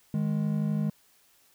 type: tone pair together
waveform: triangle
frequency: 155.56 / 207.6 Hz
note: D#3 / G#3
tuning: 0 / 0 cents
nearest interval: perfect fourth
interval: 500 cents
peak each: -26 dBFS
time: 0.14-0.9 s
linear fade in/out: 2 ms
effects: white hiss -63 dBFS RMS until 1.54 s